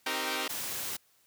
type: chord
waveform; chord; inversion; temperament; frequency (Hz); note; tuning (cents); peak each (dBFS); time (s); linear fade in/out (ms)
5% pulse; C minor seventh; none; equal with one note detuned; 261.6 / 311.1 / 387.9 / 466.2; C4 / Eb4 / G4 / Bb4; 0 / 0 / -18 / 0; -25; 0.06-0.48; 5
type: noise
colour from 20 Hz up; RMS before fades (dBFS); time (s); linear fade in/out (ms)
white; -36; 0.49-0.97; 10
effects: white hiss -67 dBFS RMS until 1.26 s + high-pass 60 Hz 12 dB/octave